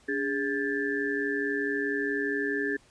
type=tone cluster; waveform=sine; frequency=286.1 / 410.6 / 1616 / 1748 Hz; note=D4 / G#4 / G#6 / A6; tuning=-45 / -20 / -48 / -12 cents; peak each=-32 / -31 / -36 / -31 dBFS; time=0.08-2.77 s; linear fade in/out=10 ms; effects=pink hiss -60 dBFS RMS until 2.9 s + resampled to 22050 Hz